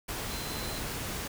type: tone in noise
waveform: sine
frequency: 4074 Hz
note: C8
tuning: 47 cents flat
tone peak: -43 dBFS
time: 0.3-0.79 s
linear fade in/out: 10 ms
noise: pink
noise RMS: -36 dBFS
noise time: 0.08-1.28 s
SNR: -10 dB
effects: none